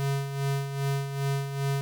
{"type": "tone with tremolo", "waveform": "square", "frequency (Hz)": 138.59, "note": "C#3", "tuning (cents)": 0, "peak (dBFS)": -25, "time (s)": [0, 1.81], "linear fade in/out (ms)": 0, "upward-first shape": "sine", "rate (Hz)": 2.5, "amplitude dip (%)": 60, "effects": []}